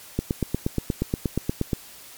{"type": "click train", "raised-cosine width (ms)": 3, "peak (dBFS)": -9, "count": 14, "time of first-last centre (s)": [0.19, 1.732], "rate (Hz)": 8.43, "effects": ["white hiss -45 dBFS RMS until 2.17 s", "MP3 96 kbps"]}